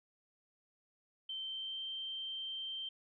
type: tone with pitch glide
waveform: sine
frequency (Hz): 3110 to 3135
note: G7 to G7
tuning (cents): -14 to -1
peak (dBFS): -39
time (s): 1.29-2.89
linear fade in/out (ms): 5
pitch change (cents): +13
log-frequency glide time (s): 1.39-1.83
effects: none